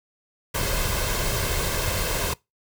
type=noise with comb filter; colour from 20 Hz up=pink; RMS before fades=-25 dBFS; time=0.54-2.34 s; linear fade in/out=10 ms; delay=1.9 ms; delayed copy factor=+0.55; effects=noise-tail reverb RT60 0.2 s tail -23 dB re dry